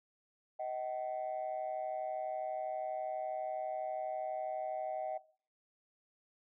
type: tone pair together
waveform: sine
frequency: 628.8 / 761 Hz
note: D#5 / F#5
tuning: +18 / +48 cents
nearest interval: minor third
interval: 330 cents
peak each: -38 / -38 dBFS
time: 0.59-5.18 s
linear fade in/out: 10 ms
effects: noise-tail reverb RT60 0.4 s tail -17 dB re dry + tanh soft clip ceiling -31 dBFS